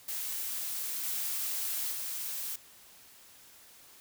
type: noise with level steps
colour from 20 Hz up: blue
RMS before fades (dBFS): -36 / -34 / -37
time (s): 0.08-2.56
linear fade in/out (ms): 5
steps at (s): 1.03 / 1.91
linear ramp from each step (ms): 20
effects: white hiss -56 dBFS RMS until 4 s